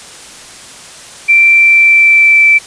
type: tone with pitch glide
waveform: sine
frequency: 2349 to 2327 Hz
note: D7 to D7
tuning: 0 to -17 cents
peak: -3 dBFS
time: 1.28-2.59 s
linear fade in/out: 20 ms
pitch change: -17 cents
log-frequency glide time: 1.51-2.48 s
effects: white hiss -32 dBFS RMS until 2.66 s + resampled to 22050 Hz